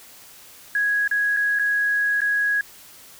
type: tone with dropouts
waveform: sine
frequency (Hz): 1661.2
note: G#6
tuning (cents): 0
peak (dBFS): -18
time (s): 0.75-2.61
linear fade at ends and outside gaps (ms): 2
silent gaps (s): 1.077-1.112 / 1.366-1.37 / 1.589-1.595 / 2.206-2.217
effects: white hiss -46 dBFS RMS until 3.19 s